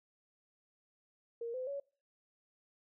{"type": "tone with pitch steps", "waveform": "sine", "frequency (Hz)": [466.2, 511.3, 560.9], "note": ["A#4", "C5", "C#5"], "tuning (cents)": [0, -40, 20], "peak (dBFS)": -37, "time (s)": [1.41, 1.8], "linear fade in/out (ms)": 5, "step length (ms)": 130, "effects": ["noise-tail reverb RT60 0.4 s tail -24 dB re dry"]}